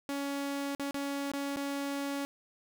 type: tone with dropouts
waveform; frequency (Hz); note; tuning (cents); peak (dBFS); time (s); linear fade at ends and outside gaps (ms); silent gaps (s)
sawtooth; 280.4; C#4; +20; -29; 0.09-2.25; 0; 0.75-0.796 / 0.909-0.944 / 1.317-1.336 / 1.561-1.569
effects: none